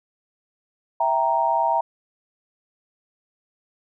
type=chord; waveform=sine; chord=E diminished; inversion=none; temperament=equal; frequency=659.3 / 784 / 932.3 Hz; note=E5 / G5 / Bb5; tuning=0 / 0 / 0 cents; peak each=-24 / -24 / -20 dBFS; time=1-1.81 s; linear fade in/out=5 ms; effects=none